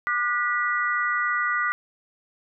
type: tone cluster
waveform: sine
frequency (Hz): 1198 / 1455 / 1952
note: D6 / F#6 / B6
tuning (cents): +34 / -29 / -21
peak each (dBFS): -26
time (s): 0.07-1.72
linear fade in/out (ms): 0
effects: none